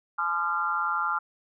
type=tone cluster; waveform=sine; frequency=855 / 1025 / 1207 / 1378 Hz; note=A5 / C6 / D6 / F6; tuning=-50 / -36 / +47 / -24 cents; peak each=-33 / -35 / -30 / -27 dBFS; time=0.18-1.19 s; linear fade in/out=10 ms; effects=none